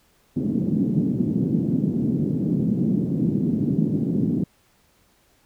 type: band-pass noise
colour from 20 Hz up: pink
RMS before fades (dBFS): -22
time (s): 0.36-4.44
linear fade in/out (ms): 5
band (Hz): 160 to 280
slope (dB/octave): 24
effects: pink hiss -61 dBFS RMS until 5.45 s